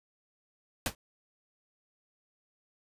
pink noise with exponential decay, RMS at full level -25 dBFS, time 0.86-0.95 s, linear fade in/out 1 ms, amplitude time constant 19 ms, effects resampled to 32000 Hz

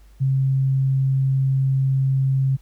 sine tone, 134.1 Hz, C3, 43 cents sharp, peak -16 dBFS, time 0.2-2.57 s, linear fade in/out 20 ms, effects added 50 Hz sine -46 dBFS peak until 2.61 s + pink hiss -60 dBFS RMS until 2.61 s

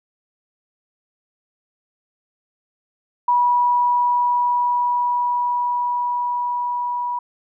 sine tone with level ramp, 973 Hz, B5, 26 cents flat, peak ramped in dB -13 to -21 dBFS, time 3.28-7.19 s, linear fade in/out 5 ms, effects none

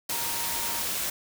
sine tone in noise, 932.3 Hz, A#5, in tune, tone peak -38 dBFS, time 0.12-0.82 s, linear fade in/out 5 ms, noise white, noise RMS -30 dBFS, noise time 0.09-1.1 s, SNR -11 dB, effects none

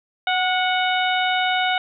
harmonic tone with a mistuned harmonic, 740 Hz, F#5, in tune, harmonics 1 / 2 / 3 / 4 / 5, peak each -21 / -24 / -26 / -27 / -28 dBFS, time 0.27-1.78 s, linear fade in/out 2 ms, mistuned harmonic 2, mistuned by -28 cents, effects none

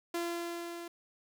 sawtooth tone with level ramp, 342.1 Hz, F4, 36 cents flat, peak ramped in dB -28 to -38 dBFS, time 0.14-0.88 s, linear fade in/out 5 ms, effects 11-bit

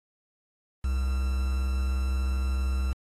triangle tone with quantisation, 65.3 Hz, C2, 3 cents flat, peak -22 dBFS, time 0.84-2.93 s, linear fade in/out 5 ms, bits 7, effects AAC 32 kbps

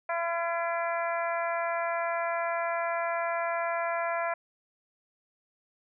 harmonic tone with a mistuned harmonic, 337.5 Hz, E4, 41 cents sharp, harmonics 2 / 3 / 4 / 5 / 6 / 7, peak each -30 / -34 / -36 / -38 / -40 / -41 dBFS, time 0.09-4.34 s, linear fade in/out 5 ms, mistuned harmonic 4, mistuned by +20 cents, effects none

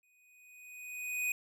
square tone with exponential growth, 2489 Hz, D#7, in tune, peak -30 dBFS, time 0.03-1.32 s, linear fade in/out 2 ms, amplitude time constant 280 ms, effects none

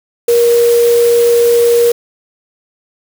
sine tone in noise, 472.7 Hz, A#4, 24 cents sharp, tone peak -6 dBFS, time 0.28-1.92 s, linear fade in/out 5 ms, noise white, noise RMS -23 dBFS, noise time 0.28-1.92 s, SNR +14 dB, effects none

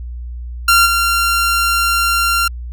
sawtooth tone with level steps, 1380 Hz, F6, 21 cents flat, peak -4 / -9 dBFS, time 0.68-2.48 s, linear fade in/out 5 ms, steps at 0.85 s, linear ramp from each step 20 ms, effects added 60 Hz sine -24 dBFS peak until 2.72 s

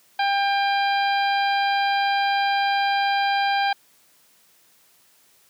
harmonic tone, 797 Hz, G5, 28 cents sharp, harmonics 1 / 2 / 3 / 4 / 5 / 6, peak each -20 / -26 / -30 / -32 / -34 / -36 dBFS, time 0.19-3.73 s, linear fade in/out 5 ms, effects white hiss -58 dBFS RMS until 5.49 s + high-pass 100 Hz 12 dB/octave

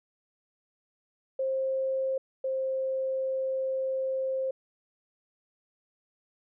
sine tone pair in turn, 530 / 527.9 Hz, C5 / C5, +22 / +15 cents, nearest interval unison, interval 7 cents, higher first, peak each -26 / -27 dBFS, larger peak first, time 1.39-2.18 / 2.44-4.51 s, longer second, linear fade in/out 5 ms, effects none

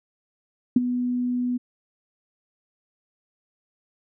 sine tone with ADSR envelope, 246.9 Hz, B3, in tune, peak -10 dBFS, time 0.76-1.58 s, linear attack 5 ms, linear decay 23 ms, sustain -12 dB, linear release 17 ms, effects none

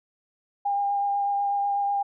sine tone with vibrato, 805 Hz, G5, 46 cents sharp, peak -22 dBFS, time 0.65-2.03 s, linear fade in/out 10 ms, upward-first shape triangle, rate 8.1 Hz, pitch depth 15 cents each way, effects none

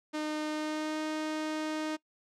sawtooth tone with pitch glide, 305.7 to 310 Hz, D#4 to D#4, -30 to -6 cents, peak -28 dBFS, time 0.13-1.97 s, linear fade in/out 20 ms, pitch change +24 cents, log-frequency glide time 0.5-1 s, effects noise-tail reverb RT60 0.1 s tail -22 dB re dry + low-pass 7000 Hz 12 dB/octave

